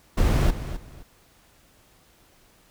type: noise with echo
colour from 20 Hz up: brown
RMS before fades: -19 dBFS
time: 0.17-0.51 s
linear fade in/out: 10 ms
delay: 260 ms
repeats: 2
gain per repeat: -12 dB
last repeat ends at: 1.03 s
effects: pink hiss -58 dBFS RMS until 2.7 s